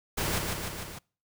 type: noise with echo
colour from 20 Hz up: pink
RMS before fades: -30 dBFS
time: 0.17-0.39 s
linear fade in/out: 10 ms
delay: 150 ms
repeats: 4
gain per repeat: -3 dB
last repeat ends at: 0.99 s
effects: noise-tail reverb RT60 0.4 s tail -26 dB re dry